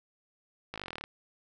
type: slowing click train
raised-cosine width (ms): 0.3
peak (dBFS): -22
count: 14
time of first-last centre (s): 0.74-1.039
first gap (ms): 18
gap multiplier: 1.04
effects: none